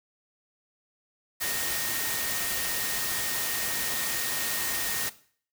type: tone in noise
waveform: sine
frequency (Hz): 1852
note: A#6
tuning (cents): -12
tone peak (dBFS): -37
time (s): 1.4-5.1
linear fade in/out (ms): 20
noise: white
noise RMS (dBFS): -30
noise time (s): 1.4-5.1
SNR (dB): -10
effects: noise-tail reverb RT60 0.5 s tail -17 dB re dry